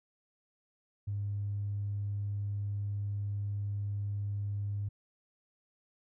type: tone with tanh clipping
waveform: triangle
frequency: 101.6 Hz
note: G#2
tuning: 38 cents flat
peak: -32 dBFS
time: 1.07-4.89 s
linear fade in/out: 10 ms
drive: 4 dB
effects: none